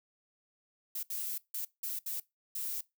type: noise bursts at uneven times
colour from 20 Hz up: violet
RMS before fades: -37 dBFS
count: 6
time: 0.95-1.03 / 1.1-1.38 / 1.54-1.65 / 1.83-1.99 / 2.06-2.2 / 2.55-2.81 s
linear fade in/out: 5 ms
effects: noise-tail reverb RT60 0.2 s tail -21 dB re dry